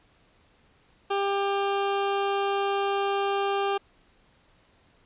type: tone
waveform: 20% pulse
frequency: 397.5 Hz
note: G4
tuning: 24 cents sharp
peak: -19 dBFS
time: 1.1-3.78 s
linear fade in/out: 10 ms
effects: pink hiss -62 dBFS RMS until 5.05 s + resampled to 8000 Hz